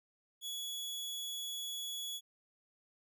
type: tone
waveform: sawtooth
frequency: 3380 Hz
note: G#7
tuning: 30 cents sharp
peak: -36 dBFS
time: 0.41-2.21 s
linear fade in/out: 50 ms
effects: none